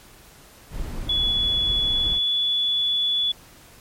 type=noise; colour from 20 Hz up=brown; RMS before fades=-30 dBFS; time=0.7-2.2 s; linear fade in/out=50 ms
type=tone with pitch glide; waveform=sine; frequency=3408 to 3428 Hz; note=G#7 to A7; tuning=+44 to -46 cents; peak=-19 dBFS; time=1.09-3.32 s; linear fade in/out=5 ms; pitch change=+10 cents; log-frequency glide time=1.85-2.31 s
effects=pink hiss -49 dBFS RMS until 3.8 s + MP3 64 kbps